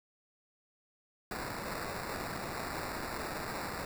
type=noise with sample-and-hold; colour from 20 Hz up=white; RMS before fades=-39 dBFS; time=1.31-3.85 s; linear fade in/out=2 ms; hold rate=3150 Hz; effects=none